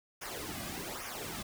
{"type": "noise with flanger", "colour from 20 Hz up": "pink", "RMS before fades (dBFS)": -41, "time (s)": [0.21, 1.43], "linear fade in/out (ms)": 10, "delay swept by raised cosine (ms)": [0.24, 2.24], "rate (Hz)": 1.2, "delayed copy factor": -0.75, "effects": []}